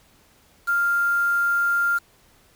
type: tone with quantisation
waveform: sine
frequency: 1396.9 Hz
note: F6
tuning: in tune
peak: -18 dBFS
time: 0.67-1.99 s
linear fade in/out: 20 ms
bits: 6
effects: pink hiss -57 dBFS RMS until 2.55 s